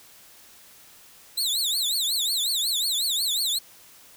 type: tone with vibrato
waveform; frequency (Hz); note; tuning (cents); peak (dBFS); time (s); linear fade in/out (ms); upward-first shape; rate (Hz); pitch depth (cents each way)
sawtooth; 3900; B7; -23; -20; 1.37-3.59; 10; triangle; 5.5; 260
effects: white hiss -51 dBFS RMS until 4.16 s